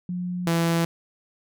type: tone pair in turn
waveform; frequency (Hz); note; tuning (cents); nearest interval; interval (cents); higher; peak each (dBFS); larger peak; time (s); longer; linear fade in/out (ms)
sine / sawtooth; 178.9 / 167.26; F3 / E3; +42 / +26; minor second; 116; first; -26 / -16; second; 0.09-0.47 / 0.47-0.85; neither; 2
effects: none